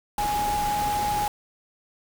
sine tone in noise, 830 Hz, G#5, 1 cent flat, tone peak -23 dBFS, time 0.18-1.28 s, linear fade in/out 2 ms, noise pink, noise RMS -32 dBFS, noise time 0.18-1.28 s, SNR +6 dB, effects none

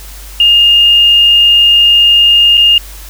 sine tone with dropouts, 2829 Hz, F7, 22 cents sharp, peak -3 dBFS, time 0.4-2.78 s, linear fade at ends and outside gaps 2 ms, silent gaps 2.572-2.576 s, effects added 50 Hz sine -28 dBFS peak until 3.09 s + white hiss -33 dBFS RMS until 3.09 s

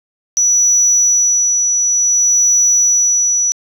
sine tone with tremolo, 5900 Hz, F#8, 6 cents flat, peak -7 dBFS, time 0.37-3.52 s, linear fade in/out 0 ms, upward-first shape sine, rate 0.56 Hz, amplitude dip 35%, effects tanh soft clip ceiling -4 dBFS + 8-bit

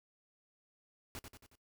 pink noise with echo, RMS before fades -45 dBFS, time 1.15-1.19 s, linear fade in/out 0 ms, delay 91 ms, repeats 4, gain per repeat -5 dB, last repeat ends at 1.554 s, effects noise-tail reverb RT60 0.1 s tail -20 dB re dry

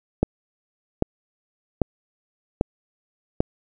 click train, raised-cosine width 2 ms, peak -4 dBFS, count 5, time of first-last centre 0.23-3.405 s, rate 1.26 Hz, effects none

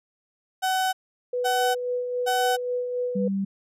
35% pulse tone bursts, 753 Hz, F#5, 30 cents sharp, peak -20 dBFS, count 3, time 0.62-2.57 s, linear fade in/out 20 ms, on 310 ms, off 510 ms
sine tone with tremolo, 493.9 Hz, B4, in tune, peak -23 dBFS, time 1.33-3.28 s, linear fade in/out 5 ms, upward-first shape sine, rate 3.7 Hz, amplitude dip 40%
sine tone, 195.7 Hz, G3, 3 cents flat, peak -23 dBFS, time 3.15-3.45 s, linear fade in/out 10 ms
effects resampled to 32000 Hz

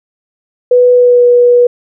sine tone with pitch glide, 493.9 to 486.3 Hz, B4 to B4, 0 to -27 cents, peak -3 dBFS, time 0.71-1.67 s, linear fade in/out 5 ms, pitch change -27 cents, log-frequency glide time 0.93-1.25 s, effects none

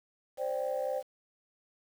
sine chord, C suspended second, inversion none, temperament equal, 523.3 / 587.3 / 784 Hz, C5 / D5 / G5, 0 / 0 / 0 cents, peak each -32 / -34 / -38 dBFS, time 0.37-1.03 s, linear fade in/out 50 ms, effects tanh soft clip ceiling -23 dBFS + 9-bit

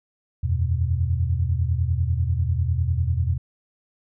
sine chord, E suspended second, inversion none, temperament equal, 82.41 / 92.5 / 123.47 Hz, E2 / F#2 / B2, 0 / 0 / 0 cents, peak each -22 / -25 / -25 dBFS, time 0.43-3.38 s, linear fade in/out 10 ms, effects none

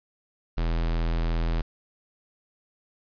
square tone, 41.48 Hz, E1, 12 cents sharp, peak -24 dBFS, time 0.57-1.62 s, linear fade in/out 10 ms, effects resampled to 11025 Hz + 9-bit

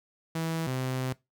sawtooth tone pair in turn, 163.1 / 129.45 Hz, E3 / C3, -18 / -18 cents, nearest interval major third, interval 400 cents, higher first, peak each -25 / -25 dBFS, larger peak neither, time 0.35-0.67 / 0.67-1.13 s, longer second, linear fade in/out 5 ms, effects noise-tail reverb RT60 0.2 s tail -20 dB re dry

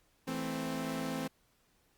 sawtooth chord, A minor, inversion second, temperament equal, 164.81 / 220 / 261.6 Hz, E3 / A3 / C4, 0 / 0 / 0 cents, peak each -37 / -37 / -33 dBFS, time 0.27-1.28 s, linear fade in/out 10 ms, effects pink hiss -71 dBFS RMS until 1.97 s + Opus 48 kbps

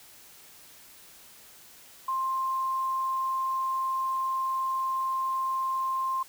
sine tone, 1054 Hz, C6, 12 cents sharp, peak -26 dBFS, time 2.08-6.23 s, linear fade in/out 5 ms, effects white hiss -52 dBFS RMS until 6.28 s

